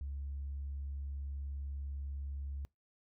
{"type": "tone", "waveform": "sine", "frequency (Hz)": 69.8, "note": "C#2", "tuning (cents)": 13, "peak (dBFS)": -37, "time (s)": [0.01, 2.65], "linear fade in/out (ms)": 0, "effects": ["noise-tail reverb RT60 0.2 s tail -26 dB re dry", "tanh soft clip ceiling -34 dBFS"]}